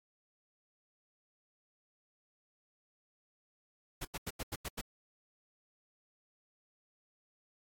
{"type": "noise bursts", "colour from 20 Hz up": "pink", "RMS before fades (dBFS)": -39, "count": 7, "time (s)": [4.01, 4.814], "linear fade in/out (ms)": 10, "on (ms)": 42, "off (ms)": 85, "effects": ["AAC 64 kbps"]}